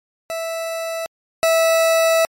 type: tone pair in turn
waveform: 40% pulse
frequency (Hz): 658 / 654.4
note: E5 / E5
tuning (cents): -3 / -13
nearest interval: unison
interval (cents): 10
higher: first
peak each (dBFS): -22 / -12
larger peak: second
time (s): 0.3-1.06 / 1.43-2.25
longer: second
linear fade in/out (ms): 0
effects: MP3 64 kbps